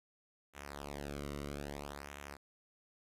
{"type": "tone with flanger", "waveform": "sawtooth", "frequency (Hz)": 71.6, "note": "D2", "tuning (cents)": -43, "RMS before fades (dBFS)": -45, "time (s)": [0.53, 2.38], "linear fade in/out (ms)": 50, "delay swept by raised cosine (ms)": [0.21, 1.21], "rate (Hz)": 0.61, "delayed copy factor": -0.85, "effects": ["resampled to 32000 Hz", "12-bit"]}